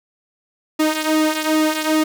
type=tone with flanger; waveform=sawtooth; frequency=311.1 Hz; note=D#4; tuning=in tune; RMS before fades=-18 dBFS; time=0.79-2.04 s; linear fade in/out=10 ms; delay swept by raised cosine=1.9 to 3.4 ms; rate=2.5 Hz; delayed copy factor=-0.65; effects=none